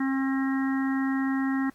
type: harmonic tone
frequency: 268.5 Hz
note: C4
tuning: 45 cents sharp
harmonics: 1 / 3 / 4 / 5 / 6 / 7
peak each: -24 / -38 / -39 / -40 / -41 / -36 dBFS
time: 0-1.7 s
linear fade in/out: 5 ms
effects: pink hiss -62 dBFS RMS until 1.74 s + AAC 64 kbps